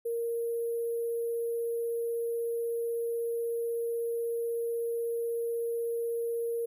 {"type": "tone with sample-and-hold", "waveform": "sine", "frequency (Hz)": 466.2, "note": "A#4", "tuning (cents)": 0, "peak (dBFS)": -29, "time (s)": [0.05, 6.66], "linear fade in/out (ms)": 10, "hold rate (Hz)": 11025, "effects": []}